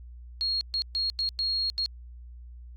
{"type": "tone bursts at uneven times", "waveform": "sine", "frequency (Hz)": 4283, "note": "C8", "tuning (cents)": 40, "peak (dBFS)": -25, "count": 6, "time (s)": [[0.41, 0.61], [0.74, 0.82], [0.95, 1.1], [1.19, 1.29], [1.39, 1.7], [1.78, 1.86]], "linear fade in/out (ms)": 0, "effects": ["added 60 Hz sine -42 dBFS peak until 2.76 s", "AAC 48 kbps"]}